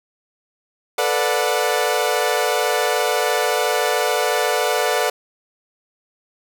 sawtooth chord, B minor seventh, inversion third, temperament equal with one note detuned, 440 / 493.9 / 587.3 / 729.4 Hz, A4 / B4 / D5 / F#5, 0 / 0 / 0 / -25 cents, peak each -19 dBFS, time 0.98-5.1 s, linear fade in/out 5 ms, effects none

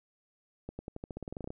accelerating click train, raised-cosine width 2 ms, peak -26 dBFS, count 15, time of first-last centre 0.69-1.504 s, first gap 100 ms, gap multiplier 0.91, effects none

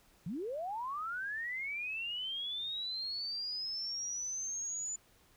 sine linear sweep, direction up, 145 to 7040 Hz, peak -36 dBFS, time 0.26-4.96 s, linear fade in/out 5 ms, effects pink hiss -66 dBFS RMS until 5.36 s

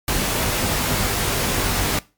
pink noise with comb filter, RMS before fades -21 dBFS, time 0.08-1.99 s, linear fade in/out 2 ms, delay 20 ms, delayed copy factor +0.5, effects noise-tail reverb RT60 0.3 s tail -21 dB re dry + MP3 96 kbps

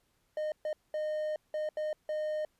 triangle tone bursts at uneven times, 613 Hz, D#5, 26 cents flat, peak -29 dBFS, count 6, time 0.37-0.52 / 0.65-0.73 / 0.94-1.36 / 1.54-1.69 / 1.77-1.93 / 2.09-2.45 s, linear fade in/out 2 ms, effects pink hiss -74 dBFS RMS until 2.59 s + resampled to 32000 Hz

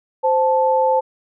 sine tone pair together, 521 / 876.2 Hz, C5 / A5, -7 / -7 cents, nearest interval major sixth, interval 900 cents, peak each -16 dBFS, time 0.23-1.01 s, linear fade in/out 20 ms, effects none

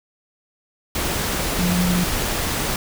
sine tone in noise, 178.6 Hz, F3, 39 cents sharp, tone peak -18 dBFS, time 1.59-2.04 s, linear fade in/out 2 ms, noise pink, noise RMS -23 dBFS, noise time 0.95-2.76 s, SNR +2 dB, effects none

